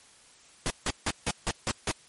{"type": "noise bursts", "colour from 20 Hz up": "pink", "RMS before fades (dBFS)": -28, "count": 7, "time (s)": [0.66, 1.914], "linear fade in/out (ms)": 0, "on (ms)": 42, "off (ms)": 160, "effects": ["white hiss -56 dBFS RMS until 2.08 s", "MP3 48 kbps"]}